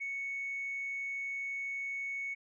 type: tone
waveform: sine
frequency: 2217 Hz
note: C#7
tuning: in tune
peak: -34 dBFS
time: 0-2.35 s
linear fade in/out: 20 ms
effects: tanh soft clip ceiling -31 dBFS